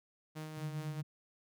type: tone with tremolo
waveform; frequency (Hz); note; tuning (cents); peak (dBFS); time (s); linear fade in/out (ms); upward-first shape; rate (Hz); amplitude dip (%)
sawtooth; 155.56; D#3; 0; -37; 0.35-1.02; 20; sine; 4.7; 35
type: tone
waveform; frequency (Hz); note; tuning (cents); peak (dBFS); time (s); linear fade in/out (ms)
sine; 146.83; D3; 0; -39; 0.57-1.03; 10
effects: none